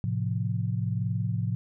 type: chord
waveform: sine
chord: F major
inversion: first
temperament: equal with one note detuned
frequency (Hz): 109.37 / 130.81 / 174.61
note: A2 / C3 / F3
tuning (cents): -10 / 0 / 0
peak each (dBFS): -28 / -31 / -32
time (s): 0.04-1.55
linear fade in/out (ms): 0
effects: none